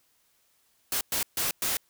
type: noise bursts at uneven times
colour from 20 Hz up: white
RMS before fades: -28 dBFS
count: 4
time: 0.92-1.01 / 1.12-1.23 / 1.37-1.51 / 1.62-1.77 s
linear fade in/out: 2 ms
effects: white hiss -68 dBFS RMS until 1.89 s